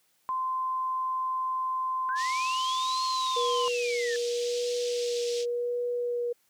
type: tone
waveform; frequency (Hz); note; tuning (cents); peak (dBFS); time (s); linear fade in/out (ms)
sine; 1036; C6; -17; -27; 0.29-3.68; 0
type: linear two-way sweep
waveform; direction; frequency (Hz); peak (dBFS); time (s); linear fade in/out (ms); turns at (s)
sine; up then down; 1480 to 4310 to 1724; -33; 2.09-4.16; 0; 3.04
type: band-pass noise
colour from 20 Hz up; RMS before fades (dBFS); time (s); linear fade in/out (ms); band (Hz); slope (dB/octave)
white; -39; 2.15-5.46; 50; 2900 to 6200; 24
type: tone with vibrato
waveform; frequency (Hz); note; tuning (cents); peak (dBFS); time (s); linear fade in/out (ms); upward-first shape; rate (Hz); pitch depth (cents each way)
sine; 481.9; B4; -43; -27; 3.36-6.33; 10; sine; 0.9; 13
effects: white hiss -69 dBFS RMS until 6.49 s + high-pass 80 Hz 12 dB/octave